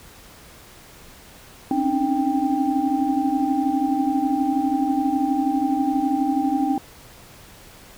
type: tone cluster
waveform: sine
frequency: 266 / 278.2 / 304.8 / 788 Hz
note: C4 / C#4 / D#4 / G5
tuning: +29 / +6 / -36 / +9 cents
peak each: -24 dBFS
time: 1.71-6.78 s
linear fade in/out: 2 ms
effects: pink hiss -46 dBFS RMS until 7.97 s